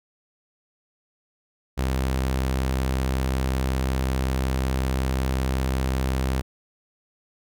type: tone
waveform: sawtooth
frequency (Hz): 65.41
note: C2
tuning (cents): 0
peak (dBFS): -18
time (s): 1.77-6.42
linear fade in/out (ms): 20
effects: none